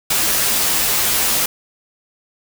white noise with comb filter, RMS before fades -17 dBFS, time 0.1-1.46 s, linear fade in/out 5 ms, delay 11 ms, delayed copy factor -0.6, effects none

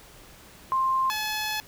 sine / 10% pulse tone pair in turn, 1053 / 856.2 Hz, C6 / A5, +11 / -47 cents, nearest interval major third, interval 358 cents, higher first, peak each -21 / -19 dBFS, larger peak second, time 0.72-1.1 / 1.1-1.6 s, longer second, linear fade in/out 0 ms, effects pink hiss -50 dBFS RMS until 1.67 s

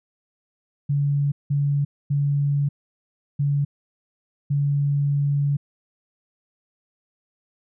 sine tone bursts at uneven times, 142.6 Hz, C#3, 49 cents sharp, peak -18 dBFS, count 5, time 0.89-1.32 / 1.5-1.85 / 2.1-2.69 / 3.39-3.65 / 4.5-5.57 s, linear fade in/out 10 ms, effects none

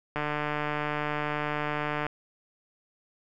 click train, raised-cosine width 0.5 ms, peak -15 dBFS, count 285, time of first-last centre 0.16-2.066 s, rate 149 Hz, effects none

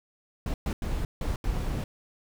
brown noise bursts at uneven times, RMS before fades -29 dBFS, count 5, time 0.46-0.54 / 0.66-0.73 / 0.82-1.05 / 1.21-1.36 / 1.44-1.84 s, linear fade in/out 2 ms, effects none

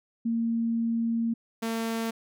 sine / sawtooth tone pair in turn, 230 / 226.7 Hz, A#3 / A#3, -23 / -48 cents, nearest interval unison, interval 25 cents, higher first, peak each -24 dBFS, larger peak neither, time 0.25-1.34 / 1.62-2.11 s, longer first, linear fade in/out 10 ms, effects none

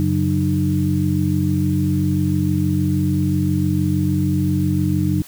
sine tone cluster, 93.1 / 140 / 186.1 / 305 Hz, F#2 / C#3 / F#3 / D#4, +11 / +18 / +10 / -34 cents, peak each -21 dBFS, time 0-5.22 s, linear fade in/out 0 ms, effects white hiss -42 dBFS RMS until 5.27 s

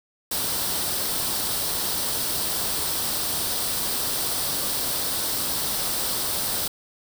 white noise with comb filter, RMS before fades -26 dBFS, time 0.31-6.68 s, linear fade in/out 5 ms, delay 0.22 ms, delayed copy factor +0.5, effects none

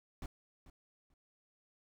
brown noise with echo, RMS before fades -42 dBFS, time 0.22-0.26 s, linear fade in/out 2 ms, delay 440 ms, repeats 2, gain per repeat -15 dB, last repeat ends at 1.14 s, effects none

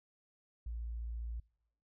sine tone, 57.4 Hz, A#1, 26 cents flat, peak -38 dBFS, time 0.66-1.4 s, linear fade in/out 5 ms, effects noise-tail reverb RT60 0.8 s tail -26 dB re dry

